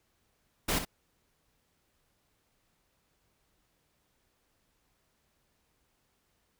pink noise with echo, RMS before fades -29 dBFS, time 0.68-0.79 s, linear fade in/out 10 ms, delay 62 ms, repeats 1, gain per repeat -9 dB, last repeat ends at 0.852 s, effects pink hiss -74 dBFS RMS until 6.59 s

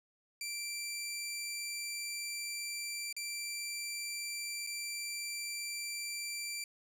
15% pulse tone with dropouts, 2349 Hz, D7, in tune, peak -31 dBFS, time 0.41-6.64 s, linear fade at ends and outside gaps 2 ms, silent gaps 3.127-3.165 / 4.666-4.671 s, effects none

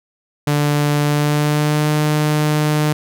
sawtooth tone with pitch glide, 146.83 to 151.22 Hz, D3 to D#3, 0 to -49 cents, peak -10 dBFS, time 0.47-2.93 s, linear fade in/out 5 ms, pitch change +51 cents, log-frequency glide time 1.04-1.91 s, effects none

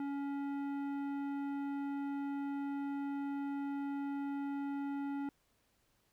sine tone with tanh clipping, 280.7 Hz, C#4, 22 cents sharp, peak -38 dBFS, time 0-5.29 s, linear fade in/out 2 ms, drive 13 dB, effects pink hiss -75 dBFS RMS until 6.12 s

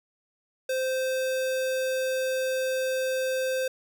square tone, 520 Hz, C5, 11 cents flat, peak -26 dBFS, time 0.69-3.68 s, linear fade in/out 5 ms, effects none

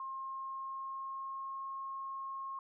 sine tone with pitch glide, 1067 to 1079.4 Hz, C6 to C#6, +34 to -46 cents, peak -39 dBFS, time 0-2.59 s, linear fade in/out 2 ms, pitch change +20 cents, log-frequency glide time 0.15-1.64 s, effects none

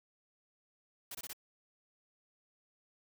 white noise bursts, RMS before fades -44 dBFS, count 4, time 1.11-1.332 s, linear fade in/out 5 ms, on 39 ms, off 22 ms, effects none

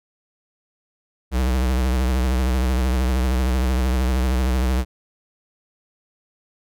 square tone with vibrato, 63.6 Hz, C2, 48 cents flat, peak -18 dBFS, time 1.31-4.85 s, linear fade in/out 50 ms, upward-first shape triangle, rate 13 Hz, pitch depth 99 cents each way, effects none

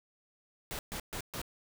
pink noise bursts, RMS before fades -39 dBFS, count 4, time 0.71-1.416 s, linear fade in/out 0 ms, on 79 ms, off 130 ms, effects none

